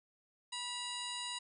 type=harmonic tone with a mistuned harmonic; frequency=978 Hz; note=B5; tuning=17 cents flat; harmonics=1 / 2 / 3 / 4 / 5 / 7 / 8 / 9; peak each=-46 / -50 / -46 / -43 / -50 / -51 / -56 / -48 dBFS; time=0.52-1.39 s; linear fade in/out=10 ms; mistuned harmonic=3; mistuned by=-54 cents; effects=none